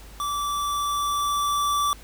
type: tone with level ramp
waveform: square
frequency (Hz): 1161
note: D6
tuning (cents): -20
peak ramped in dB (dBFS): -26 to -21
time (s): 0.2-1.93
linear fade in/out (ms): 0
effects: added 50 Hz sine -43 dBFS peak until 2.03 s + pink hiss -48 dBFS RMS until 2.03 s